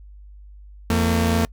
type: tone pair together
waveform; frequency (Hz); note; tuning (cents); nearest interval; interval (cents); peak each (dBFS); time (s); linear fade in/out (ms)
sawtooth; 85.03 / 227; F2 / A#3; -46 / -46; octave + perfect fourth; 1700; -16; 0.9-1.45; 0
effects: noise-tail reverb RT60 0.1 s tail -25 dB re dry + added 50 Hz sine -40 dBFS peak until 1.52 s